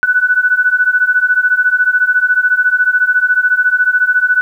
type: beating tone pair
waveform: sine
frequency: 1480 / 1494 Hz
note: F#6 / F#6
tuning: 0 / +16 cents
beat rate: 14 Hz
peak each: -13 / -11 dBFS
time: 0.03-4.41 s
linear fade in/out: 0 ms
effects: 8-bit